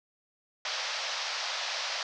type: band-pass noise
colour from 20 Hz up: white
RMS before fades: -34 dBFS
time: 0.65-2.03 s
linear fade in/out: 2 ms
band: 540 to 5700 Hz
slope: 48 dB/octave
effects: none